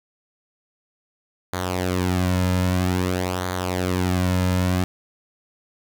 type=tone with flanger; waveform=sawtooth; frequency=91.2 Hz; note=F#2; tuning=24 cents flat; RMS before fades=-22 dBFS; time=1.53-4.84 s; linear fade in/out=0 ms; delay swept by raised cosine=0.37 to 2.67 ms; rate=0.51 Hz; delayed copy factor=-0.65; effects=none